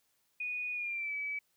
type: tone with pitch glide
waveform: sine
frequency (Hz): 2470 to 2291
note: D#7 to D7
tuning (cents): -13 to -44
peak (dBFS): -34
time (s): 0.4-1.39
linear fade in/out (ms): 5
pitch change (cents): -131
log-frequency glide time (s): 0.73-1.14
effects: white hiss -75 dBFS RMS until 1.56 s